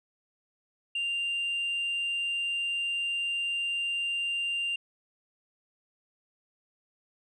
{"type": "tone", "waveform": "sine", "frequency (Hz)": 2788, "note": "F7", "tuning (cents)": -4, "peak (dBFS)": -26, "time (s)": [0.95, 4.76], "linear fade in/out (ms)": 5, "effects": ["tanh soft clip ceiling -26 dBFS"]}